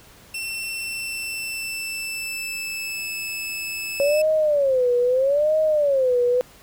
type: tone with pitch glide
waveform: sawtooth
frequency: 2695 to 2615 Hz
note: E7 to E7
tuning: +38 to -15 cents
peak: -24 dBFS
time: 0.34-4.22 s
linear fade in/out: 5 ms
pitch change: -53 cents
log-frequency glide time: 0.72-3.15 s
type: tone with vibrato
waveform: sine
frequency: 552 Hz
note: C#5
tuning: 7 cents flat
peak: -16 dBFS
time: 4-6.41 s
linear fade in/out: 0 ms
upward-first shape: sine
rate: 0.78 Hz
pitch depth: 220 cents each way
effects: pink hiss -49 dBFS RMS until 6.62 s